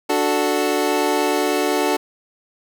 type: chord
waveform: 25% pulse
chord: D major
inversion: none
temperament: equal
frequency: 293.7 / 370 / 440 Hz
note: D4 / F#4 / A4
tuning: 0 / 0 / 0 cents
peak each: -18 dBFS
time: 0.09-1.97 s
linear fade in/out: 10 ms
effects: none